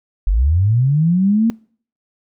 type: linear sweep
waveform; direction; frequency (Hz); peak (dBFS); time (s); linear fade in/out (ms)
sine; up; 41.18 to 233.1; -11; 0.27-1.5; 0
effects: noise-tail reverb RT60 0.5 s tail -25 dB re dry